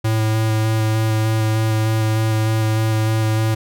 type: tone with vibrato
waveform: square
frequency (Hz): 110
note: A2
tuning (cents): 0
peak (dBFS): -16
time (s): 0.04-3.55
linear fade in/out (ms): 10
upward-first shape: square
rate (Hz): 3.3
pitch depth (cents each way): 10
effects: none